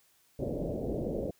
white low-pass noise, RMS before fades -34 dBFS, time 0.39-1.31 s, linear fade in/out 5 ms, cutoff 590 Hz, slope 48 dB/octave, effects white hiss -67 dBFS RMS until 1.39 s

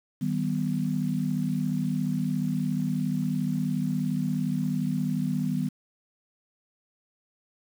sine chord, Eb augmented, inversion none, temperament equal with one note detuned, 155.56 / 192.63 / 246.9 Hz, Eb3 / G3 / B3, 0 / -30 / 0 cents, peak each -29 dBFS, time 0.21-5.69 s, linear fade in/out 10 ms, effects 8-bit

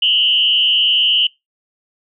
sine tone with frequency modulation, 2975 Hz, F#7, 9 cents sharp, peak -11 dBFS, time 0.02-1.27 s, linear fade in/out 5 ms, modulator 139 Hz, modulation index 1.1, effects noise-tail reverb RT60 0.2 s tail -24 dB re dry

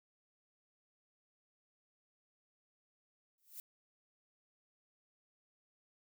violet noise with exponential growth, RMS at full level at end -44 dBFS, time 3.38-3.6 s, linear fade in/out 1 ms, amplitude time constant 46 ms, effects none

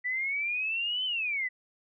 sine exponential two-way sweep, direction up then down, 1962 to 3077 to 1962 Hz, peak -28 dBFS, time 0.04-1.49 s, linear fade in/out 20 ms, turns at 1.05 s, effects none

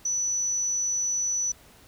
sine tone, 5950 Hz, F#8, 9 cents sharp, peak -24 dBFS, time 0.05-1.52 s, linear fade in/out 5 ms, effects pink hiss -54 dBFS RMS until 1.87 s

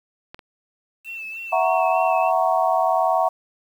clicks, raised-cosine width 0.3 ms, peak -21 / -26 dBFS, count 2, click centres 0.345 / 0.392 s
sine tone with vibrato, 2659 Hz, E7, 14 cents sharp, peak -30 dBFS, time 1.04-2.32 s, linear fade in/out 50 ms, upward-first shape sine, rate 3.3 Hz, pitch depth 37 cents each way
sine chord, F# dominant seventh, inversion third, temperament equal, 659.3 / 740 / 932.3 / 1108.7 Hz, E5 / F#5 / A#5 / C#6, 0 / 0 / 0 / 0 cents, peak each -21 / -20 / -24 / -25 dBFS, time 1.52-3.29 s, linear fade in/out 10 ms
effects 8-bit

